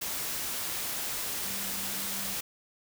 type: tone in noise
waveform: sine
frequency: 196 Hz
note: G3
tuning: in tune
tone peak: -45 dBFS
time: 1.44-2.35 s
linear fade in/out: 10 ms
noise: white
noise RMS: -34 dBFS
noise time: 0.01-2.41 s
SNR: -14 dB
effects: none